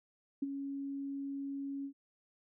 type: tone with ADSR envelope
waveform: sine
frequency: 277.2 Hz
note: C#4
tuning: in tune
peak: -29 dBFS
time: 0.42-1.93 s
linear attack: 7 ms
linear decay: 25 ms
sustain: -8 dB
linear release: 82 ms
effects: none